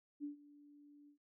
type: tone with ADSR envelope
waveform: sine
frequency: 290.8 Hz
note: D4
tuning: 17 cents flat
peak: -39 dBFS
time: 0.2-1.18 s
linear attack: 39 ms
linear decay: 120 ms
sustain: -20 dB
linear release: 100 ms
effects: none